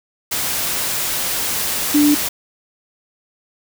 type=tone in noise; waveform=sine; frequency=293.7 Hz; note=D4; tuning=in tune; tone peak=-10 dBFS; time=1.94-2.15 s; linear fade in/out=10 ms; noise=white; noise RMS=-21 dBFS; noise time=0.31-2.29 s; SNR=+8 dB; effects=none